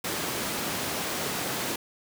pink high-pass noise, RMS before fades -31 dBFS, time 0.04-1.76 s, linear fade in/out 5 ms, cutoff 170 Hz, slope 12 dB/octave, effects none

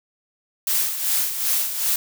blue noise with tremolo, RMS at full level -20 dBFS, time 0.67-1.96 s, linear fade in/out 2 ms, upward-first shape sine, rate 2.6 Hz, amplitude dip 60%, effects none

